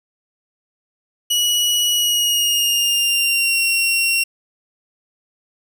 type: tone with pitch glide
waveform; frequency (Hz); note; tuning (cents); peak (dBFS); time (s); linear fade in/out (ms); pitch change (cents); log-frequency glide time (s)
sawtooth; 2921 to 2741; F#7 to F7; -23 to -33; -12; 1.3-4.24; 10; -110; 1.91-3.6
effects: none